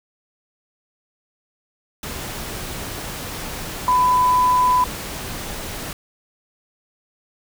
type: tone in noise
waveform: sine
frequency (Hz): 1000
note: B5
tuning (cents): +21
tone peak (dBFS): -13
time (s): 3.88-4.84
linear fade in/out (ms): 2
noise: pink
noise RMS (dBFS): -30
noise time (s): 2.03-5.93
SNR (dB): +14
effects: none